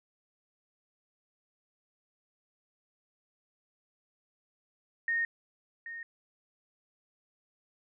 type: tone with echo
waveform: sine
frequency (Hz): 1848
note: A#6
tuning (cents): -16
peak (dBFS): -27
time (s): 5.08-5.25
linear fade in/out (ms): 2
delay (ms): 780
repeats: 1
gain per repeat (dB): -12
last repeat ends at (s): 6.03
effects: none